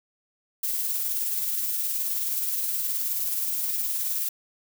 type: noise with tremolo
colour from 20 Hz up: violet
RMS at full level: -26 dBFS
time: 0.63-4.29 s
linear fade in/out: 5 ms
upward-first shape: triangle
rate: 19 Hz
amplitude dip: 35%
effects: none